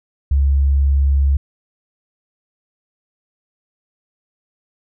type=tone; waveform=sine; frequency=69.3 Hz; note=C#2; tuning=in tune; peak=-11 dBFS; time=0.31-1.37 s; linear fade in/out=5 ms; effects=none